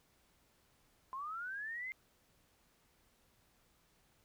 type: linear sweep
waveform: sine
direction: up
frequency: 1026 to 2109 Hz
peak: -40 dBFS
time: 1.13-1.92 s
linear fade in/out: 0 ms
effects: pink hiss -72 dBFS RMS until 4.24 s